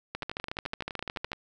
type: two click trains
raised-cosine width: 0.3 ms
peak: -20 / -17 dBFS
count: 14 / 17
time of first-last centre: 0.23-1.332 / 0.15-1.318 s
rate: 11.8 / 13.7 Hz
effects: none